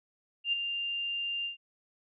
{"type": "tone with ADSR envelope", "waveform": "sine", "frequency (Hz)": 2794, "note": "F7", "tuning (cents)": 0, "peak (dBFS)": -24, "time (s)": [0.44, 1.57], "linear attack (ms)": 86, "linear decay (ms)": 13, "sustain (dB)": -7, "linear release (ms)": 120, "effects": []}